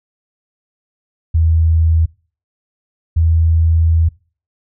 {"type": "tone pair in turn", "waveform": "sine", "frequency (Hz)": [81.2, 81.76], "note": ["E2", "E2"], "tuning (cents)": [-26, -14], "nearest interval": "unison", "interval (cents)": 12, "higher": "second", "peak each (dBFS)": [-9, -9], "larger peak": "neither", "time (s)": [[1.34, 2.06], [3.16, 4.09]], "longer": "second", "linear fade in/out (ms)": 10, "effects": ["noise-tail reverb RT60 0.4 s tail -24 dB re dry"]}